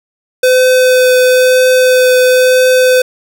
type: tone with vibrato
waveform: square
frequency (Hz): 508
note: B4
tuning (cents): +49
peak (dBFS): -6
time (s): 0.43-3.02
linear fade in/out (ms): 5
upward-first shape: triangle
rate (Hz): 1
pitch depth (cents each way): 10
effects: none